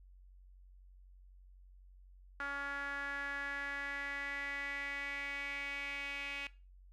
sawtooth tone with band-pass filter sweep, 281.4 Hz, C#4, 26 cents sharp, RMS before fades -41 dBFS, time 2.4-6.47 s, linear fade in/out 0 ms, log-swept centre 1500 to 2500 Hz, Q 5.4, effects noise-tail reverb RT60 0.3 s tail -18 dB re dry + added 46 Hz sine -56 dBFS peak until 6.92 s

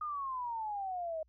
sine exponential sweep, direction down, 1244.5 to 622.3 Hz, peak -35 dBFS, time 0.01-1.23 s, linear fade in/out 5 ms, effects added 60 Hz sine -66 dBFS peak until 1.28 s

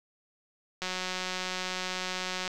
click train, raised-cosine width 0.2 ms, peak -16 dBFS, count 306, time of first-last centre 0.82-2.478 s, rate 184 Hz, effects none

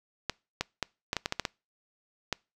clicks, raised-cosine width 0.2 ms, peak -11 dBFS, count 10, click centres 0.297 / 0.61 / 0.827 / 1.131 / 1.167 / 1.259 / 1.324 / 1.397 / 1.452 / 2.327 s, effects noise-tail reverb RT60 0.3 s tail -26 dB re dry

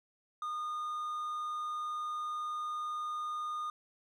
triangle tone, 1223 Hz, D#6, 30 cents flat, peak -33 dBFS, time 0.42-3.7 s, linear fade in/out 2 ms, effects none

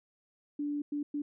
sine tone bursts at uneven times, 291.6 Hz, D4, 12 cents flat, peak -31 dBFS, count 3, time 0.59-0.82 / 0.92-1.03 / 1.14-1.22 s, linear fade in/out 5 ms, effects none

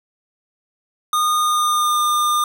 square tone with pitch glide, 1226 to 1207.7 Hz, D#6 to D6, -26 to +48 cents, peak -16 dBFS, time 1.13-2.44 s, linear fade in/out 2 ms, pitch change -26 cents, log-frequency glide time 1.38-1.99 s, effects none

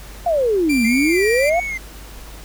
sine exponential two-way sweep, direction down then up, 720 to 220 to 720 Hz, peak -14 dBFS, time 0.26-1.6 s, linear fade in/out 5 ms, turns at 0.85 s
40% pulse tone, 2357 Hz, D7, 6 cents sharp, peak -20 dBFS, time 0.69-1.5 s, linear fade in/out 10 ms
triangle tone with vibrato, 2054 Hz, C7, 33 cents flat, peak -21 dBFS, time 0.84-1.78 s, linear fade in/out 10 ms, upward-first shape sine, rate 1.6 Hz, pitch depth 140 cents each way
effects added 50 Hz sine -36 dBFS peak until 2.44 s + pink hiss -40 dBFS RMS until 2.44 s

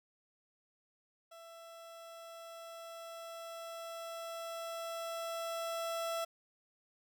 30% pulse tone with level ramp, 666 Hz, E5, 18 cents sharp, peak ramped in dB -49 to -32 dBFS, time 1.31-6.25 s, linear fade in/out 10 ms, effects none

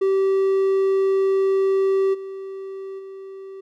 triangle tone with level steps, 386.8 Hz, G4, 23 cents flat, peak -14 / -28 / -32 dBFS, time 0.01-3.61 s, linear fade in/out 10 ms, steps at 2.13 / 2.98 s, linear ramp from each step 20 ms, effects none

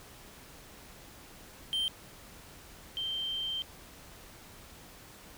triangle / sine tone pair in turn, 3136 / 3136 Hz, G7 / G7, 0 / 0 cents, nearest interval unison, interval 0 cents, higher neither, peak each -27 / -32 dBFS, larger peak first, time 1.73-1.88 / 2.97-3.62 s, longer second, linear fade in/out 0 ms, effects pink hiss -52 dBFS RMS until 5.37 s

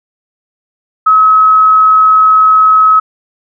sine tone, 1282 Hz, E6, 49 cents flat, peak -3 dBFS, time 1.06-3 s, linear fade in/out 10 ms, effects none

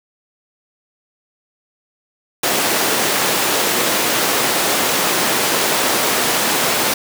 pink high-pass noise, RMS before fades -17 dBFS, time 2.43-6.94 s, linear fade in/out 5 ms, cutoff 310 Hz, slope 12 dB/octave, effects none

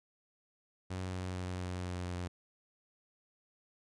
sawtooth tone with pitch steps, 92.5 / 91.81 / 91.12 / 90.44 / 89.76 / 89.09 Hz, F#2 / F#2 / F#2 / F#2 / F2 / F2, 0 / -13 / -26 / -39 / +48 / +35 cents, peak -33 dBFS, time 0.9-2.28 s, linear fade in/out 10 ms, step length 230 ms, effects resampled to 22050 Hz

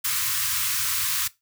white band-stop noise, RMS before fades -25 dBFS, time 0.04-1.28 s, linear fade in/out 10 ms, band 140 to 1000 Hz, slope 96 dB/octave, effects noise-tail reverb RT60 0.2 s tail -19 dB re dry + high-pass 80 Hz 12 dB/octave

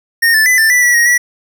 square tone with pitch steps, 1843 / 1756 / 2004 / 1779 / 1974 / 1945 / 1880 / 1944 Hz, A#6 / A6 / B6 / A6 / B6 / B6 / A#6 / B6, -20 / -4 / +25 / +19 / -1 / -27 / +14 / -28 cents, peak -8 dBFS, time 0.22-1.18 s, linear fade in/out 10 ms, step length 120 ms, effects none

